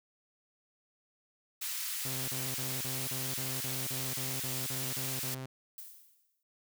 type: high-pass noise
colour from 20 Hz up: white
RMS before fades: -37 dBFS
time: 1.61-5.35 s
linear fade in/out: 10 ms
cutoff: 1700 Hz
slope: 12 dB/octave
type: tone bursts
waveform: sawtooth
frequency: 131 Hz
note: C3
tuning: 2 cents sharp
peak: -35 dBFS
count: 13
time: 2.05-5.46 s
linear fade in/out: 5 ms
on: 230 ms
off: 35 ms
type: noise with exponential decay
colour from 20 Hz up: violet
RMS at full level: -44 dBFS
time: 5.78-6.43 s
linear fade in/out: 2 ms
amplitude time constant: 140 ms
effects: none